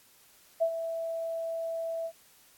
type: tone with ADSR envelope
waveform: sine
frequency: 659.3 Hz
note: E5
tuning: in tune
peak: -21 dBFS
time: 0.6-2.12 s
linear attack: 23 ms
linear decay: 73 ms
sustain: -10 dB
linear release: 63 ms
effects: white hiss -60 dBFS RMS until 2.57 s + AAC 64 kbps